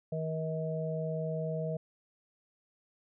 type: harmonic tone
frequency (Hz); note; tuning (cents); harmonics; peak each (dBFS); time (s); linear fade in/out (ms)
159.1; D#3; +39; 1 / 3 / 4; -34 / -38 / -37; 0.12-1.77; 5
effects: none